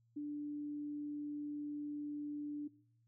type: tone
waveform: sine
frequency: 293.7 Hz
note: D4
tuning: in tune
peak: -39 dBFS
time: 0.16-2.68 s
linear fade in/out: 10 ms
effects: noise-tail reverb RT60 0.6 s tail -20 dB re dry + added 116 Hz sine -70 dBFS peak until 3.07 s